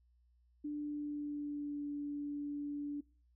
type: tone with pitch glide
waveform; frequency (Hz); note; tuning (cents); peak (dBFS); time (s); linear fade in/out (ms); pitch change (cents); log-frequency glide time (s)
sine; 295.3 to 289.7; D4 to D4; +10 to -24; -37; 0.64-3.01; 10; -34; 0.78-1.87
effects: noise-tail reverb RT60 0.4 s tail -24 dB re dry + added 60 Hz sine -67 dBFS peak until 3.35 s